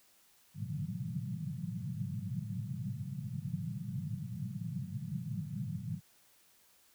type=band-pass noise; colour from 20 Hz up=pink; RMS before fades=-39 dBFS; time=0.54-6.01 s; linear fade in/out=50 ms; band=100 to 200 Hz; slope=96 dB/octave; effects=white hiss -66 dBFS RMS until 6.94 s